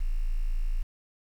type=tone; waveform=sine; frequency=27.89 Hz; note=A0; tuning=24 cents sharp; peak=-24 dBFS; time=0-0.83 s; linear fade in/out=10 ms; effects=9-bit